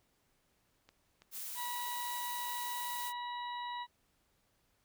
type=click train; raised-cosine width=0.2 ms; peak=-39 dBFS; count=5; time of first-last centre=0.89-2.21 s; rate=3.03 Hz
type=noise; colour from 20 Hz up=blue; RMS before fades=-43 dBFS; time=1.31-3.13 s; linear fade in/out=50 ms
type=harmonic tone; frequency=970 Hz; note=B5; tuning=31 cents flat; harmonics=1 / 2 / 3 / 4; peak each=-39 / -48 / -54 / -48 dBFS; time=1.55-3.87 s; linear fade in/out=50 ms
effects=pink hiss -75 dBFS RMS until 4.84 s